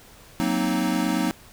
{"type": "chord", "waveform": "square", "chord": "C half-diminished seventh", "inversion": "second", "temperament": "equal", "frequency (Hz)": [185, 233.1, 261.6, 311.1], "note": ["Gb3", "Bb3", "C4", "Eb4"], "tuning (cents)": [0, 0, 0, 0], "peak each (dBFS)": [-28, -28, -28, -27], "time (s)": [0.4, 1.31], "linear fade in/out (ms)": 0, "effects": ["pink hiss -49 dBFS RMS until 1.52 s"]}